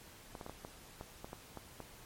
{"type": "clicks", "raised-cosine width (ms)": 1, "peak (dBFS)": -30, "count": 10, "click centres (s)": [0.352, 0.412, 0.464, 0.496, 0.649, 1.011, 1.245, 1.331, 1.573, 1.803], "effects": ["pink hiss -56 dBFS RMS until 2.05 s", "MP3 64 kbps"]}